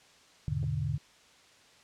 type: chord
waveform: sine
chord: E dominant seventh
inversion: none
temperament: equal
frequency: 82.41 / 103.83 / 123.47 / 146.83 Hz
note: E2 / G#2 / B2 / D3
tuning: 0 / 0 / 0 / 0 cents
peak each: -37 / -36 / -35 / -32 dBFS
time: 0.48-0.98 s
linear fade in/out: 0 ms
type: clicks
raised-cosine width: 2 ms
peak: -35 dBFS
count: 2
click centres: 0.63 / 0.64 s
effects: white hiss -59 dBFS RMS until 1.83 s + low-pass 6000 Hz 12 dB/octave